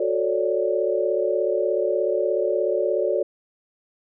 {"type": "chord", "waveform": "sine", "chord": "D major seventh", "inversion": "first", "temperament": "just", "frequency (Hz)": [367.1, 440.5, 550.6, 587.3], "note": ["F#4", "A4", "C#5", "D5"], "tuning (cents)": [-14, 2, -12, 0], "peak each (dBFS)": -25, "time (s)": [0, 3.23], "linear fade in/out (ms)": 5, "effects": []}